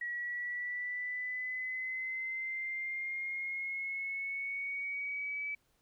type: exponential sweep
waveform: sine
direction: up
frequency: 1917 to 2300 Hz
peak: -35 dBFS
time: 0.01-5.55 s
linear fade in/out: 5 ms
effects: pink hiss -74 dBFS RMS until 5.81 s